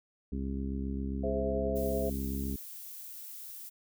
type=harmonic tone; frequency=67.5 Hz; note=C#2; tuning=45 cents flat; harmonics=1 / 2 / 3 / 4 / 5 / 6; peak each=-35 / -45 / -37 / -39 / -49 / -46 dBFS; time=0.32-2.56 s; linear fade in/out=5 ms
type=chord; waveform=sine; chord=Ab augmented; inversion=none; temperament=equal; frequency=415.3 / 523.3 / 659.3 Hz; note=Ab4 / C5 / E5; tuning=0 / 0 / 0 cents; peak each=-35 dBFS; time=1.23-2.1 s; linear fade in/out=10 ms
type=noise; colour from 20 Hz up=violet; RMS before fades=-45 dBFS; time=1.75-3.7 s; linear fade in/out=20 ms
effects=none